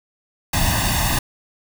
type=noise with comb filter; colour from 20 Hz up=pink; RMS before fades=-19 dBFS; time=0.53-1.19 s; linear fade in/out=5 ms; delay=1.1 ms; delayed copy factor=+0.95; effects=none